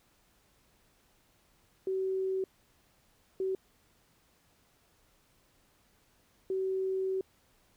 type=tone bursts at uneven times; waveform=sine; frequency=380 Hz; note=F#4; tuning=46 cents sharp; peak=-29 dBFS; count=3; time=1.87-2.44 / 3.4-3.55 / 6.5-7.21 s; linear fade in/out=2 ms; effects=pink hiss -68 dBFS RMS until 7.76 s